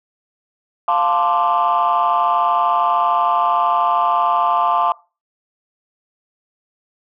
sine chord, D minor seventh, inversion first, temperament equal with one note detuned, 698.5 / 880 / 1041.7 / 1174.7 Hz, F5 / A5 / C6 / D6, 0 / 0 / -8 / 0 cents, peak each -18 dBFS, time 0.88-4.92 s, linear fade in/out 2 ms, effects noise-tail reverb RT60 0.3 s tail -21 dB re dry + tanh soft clip ceiling -8 dBFS

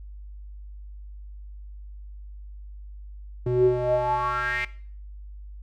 square tone with band-pass filter sweep, 123.47 Hz, B2, in tune, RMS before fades -23 dBFS, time 3.46-4.65 s, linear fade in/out 5 ms, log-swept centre 270 to 2200 Hz, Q 6.7, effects noise-tail reverb RT60 0.5 s tail -18 dB re dry + added 50 Hz sine -38 dBFS peak until 5.62 s

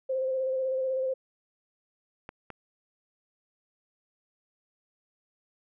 sine tone with vibrato, 523.3 Hz, C5, in tune, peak -26 dBFS, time 0.09-1.14 s, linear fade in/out 10 ms, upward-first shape square, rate 16 Hz, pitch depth 19 cents each way
clicks, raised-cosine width 0.5 ms, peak -25 dBFS, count 2, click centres 2.291 / 2.503 s
effects none

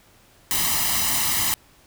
white noise with comb filter, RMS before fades -22 dBFS, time 0.51-1.54 s, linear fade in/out 0 ms, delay 1 ms, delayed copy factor +0.7, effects pink hiss -55 dBFS RMS until 1.86 s

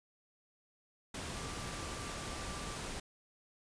sine tone in noise, 1174.7 Hz, D6, in tune, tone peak -50 dBFS, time 1.35-2.76 s, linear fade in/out 5 ms, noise pink, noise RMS -42 dBFS, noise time 1.14-3 s, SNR -11 dB, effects resampled to 22050 Hz

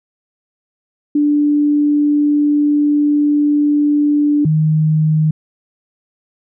sine tone pair in turn, 293.7 / 155.58 Hz, D4 / D#3, 0 / 0 cents, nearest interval major seventh, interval 1100 cents, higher first, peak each -10 dBFS, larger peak neither, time 1.15-4.45 / 4.45-5.31 s, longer first, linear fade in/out 5 ms, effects none

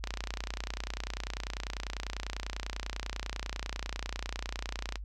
click train, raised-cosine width 0.2 ms, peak -18 dBFS, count 149, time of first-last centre 0.04-4.957 s, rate 30.1 Hz, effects noise-tail reverb RT60 0.1 s tail -21 dB re dry + added 50 Hz sine -38 dBFS peak until 5.04 s

